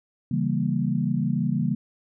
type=chord; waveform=sine; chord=C# diminished seventh; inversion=none; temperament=equal; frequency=138.59 / 164.81 / 196 / 233.1 Hz; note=C#3 / E3 / G3 / Bb3; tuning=0 / 0 / 0 / 0 cents; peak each=-27 dBFS; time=0.31-1.75 s; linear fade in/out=5 ms; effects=none